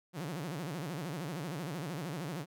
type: tone with vibrato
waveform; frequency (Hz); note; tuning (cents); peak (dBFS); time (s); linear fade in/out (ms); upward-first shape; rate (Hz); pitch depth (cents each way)
sawtooth; 159.9; D#3; +48; -33; 0.13-2.46; 50; sine; 13; 260
effects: none